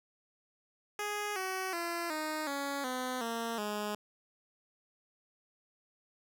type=tone with pitch steps; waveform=10% pulse; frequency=415.3 / 376.5 / 341.2 / 309.3 / 280.4 / 254.2 / 230.4 / 208.9 Hz; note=G#4 / F#4 / F4 / D#4 / C#4 / C4 / A#3 / G#3; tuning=0 / +30 / -40 / -10 / +20 / -50 / -20 / +10 cents; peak=-26 dBFS; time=0.99-3.95 s; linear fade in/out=2 ms; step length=370 ms; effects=none